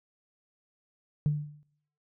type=tone with exponential decay; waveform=sine; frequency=148.5 Hz; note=D3; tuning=20 cents sharp; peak=-19 dBFS; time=1.26-1.63 s; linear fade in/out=0 ms; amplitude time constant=79 ms; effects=noise-tail reverb RT60 0.6 s tail -17 dB re dry + tanh soft clip ceiling -18 dBFS